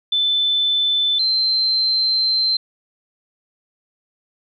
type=tone pair in turn; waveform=sine; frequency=3520 / 4114 Hz; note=A7 / C8; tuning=0 / -30 cents; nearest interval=minor third; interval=270 cents; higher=second; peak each=-15 / -15 dBFS; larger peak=neither; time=0.12-1.19 / 1.19-2.57 s; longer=second; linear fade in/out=5 ms; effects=none